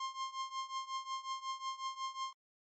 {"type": "tone with tremolo", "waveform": "45% pulse", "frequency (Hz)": 1060, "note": "C6", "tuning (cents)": 22, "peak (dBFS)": -35, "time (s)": [0, 2.33], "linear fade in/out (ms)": 5, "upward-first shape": "triangle", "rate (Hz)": 5.5, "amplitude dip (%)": 90, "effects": ["MP3 32 kbps"]}